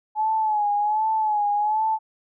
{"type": "tone with vibrato", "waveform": "sine", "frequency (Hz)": 850, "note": "G#5", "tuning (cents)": 40, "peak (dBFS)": -19, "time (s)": [0.15, 1.99], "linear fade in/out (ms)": 50, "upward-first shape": "sine", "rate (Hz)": 1.3, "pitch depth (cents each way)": 61, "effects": []}